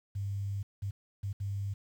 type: tone bursts at uneven times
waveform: sine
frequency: 99.6 Hz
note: G2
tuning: 28 cents sharp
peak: -32 dBFS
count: 4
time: 0.15-0.63 / 0.82-0.91 / 1.23-1.33 / 1.4-1.74 s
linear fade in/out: 10 ms
effects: 10-bit